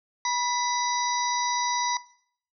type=harmonic tone with a mistuned harmonic; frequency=972 Hz; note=B5; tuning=28 cents flat; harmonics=1 / 2 / 4 / 5 / 6; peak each=-26 / -32 / -35 / -36 / -31 dBFS; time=0.25-1.97 s; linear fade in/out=2 ms; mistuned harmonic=2; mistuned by=+50 cents; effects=noise-tail reverb RT60 0.6 s tail -19 dB re dry